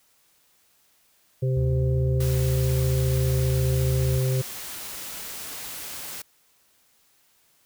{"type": "harmonic tone", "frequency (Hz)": 130, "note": "C3", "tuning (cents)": -11, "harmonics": [1, 3, 4], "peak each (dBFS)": [-21, -31, -33], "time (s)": [1.42, 4.42], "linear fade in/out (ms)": 10}
{"type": "tone with pitch glide", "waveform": "triangle", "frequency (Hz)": [73.9, 75.28], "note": ["D2", "D2"], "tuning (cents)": [11, 43], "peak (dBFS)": -24, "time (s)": [1.56, 4.19], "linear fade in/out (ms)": 10, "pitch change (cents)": 32, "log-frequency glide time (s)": [2.21, 2.9]}
{"type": "noise", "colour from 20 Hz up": "white", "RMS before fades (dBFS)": -36, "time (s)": [2.2, 6.22], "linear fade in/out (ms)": 5}
{"effects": ["white hiss -63 dBFS RMS until 7.65 s"]}